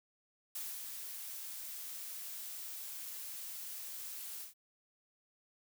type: noise with ADSR envelope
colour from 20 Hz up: blue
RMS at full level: -41 dBFS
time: 0.55-4.54 s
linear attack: 6 ms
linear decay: 230 ms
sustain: -4 dB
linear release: 130 ms
effects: none